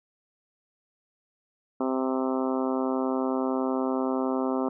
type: harmonic tone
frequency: 130.81 Hz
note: C3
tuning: in tune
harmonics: 2 / 3 / 4 / 5 / 6 / 7 / 8 / 9 / 10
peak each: -27 / -31 / -33 / -35 / -37 / -38 / -39 / -40 / -41 dBFS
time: 1.8-4.69 s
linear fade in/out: 5 ms
effects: none